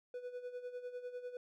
triangle tone with tremolo, 493.9 Hz, B4, in tune, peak -38 dBFS, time 0.14-1.37 s, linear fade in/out 2 ms, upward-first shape sine, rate 10 Hz, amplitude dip 70%, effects none

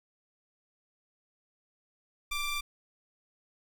25% pulse ring-modulated tone, 1178 Hz, D6, 5 cents sharp, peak -24 dBFS, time 2.31-2.61 s, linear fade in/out 10 ms, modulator 1190 Hz, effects none

